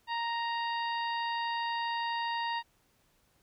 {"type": "harmonic tone", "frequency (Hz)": 932.3, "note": "A#5", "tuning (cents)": 0, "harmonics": [1, 2, 3, 4, 5], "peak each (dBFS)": [-32, -38, -42, -44, -46], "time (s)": [0.07, 2.63], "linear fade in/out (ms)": 50, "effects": ["pink hiss -70 dBFS RMS until 3.42 s"]}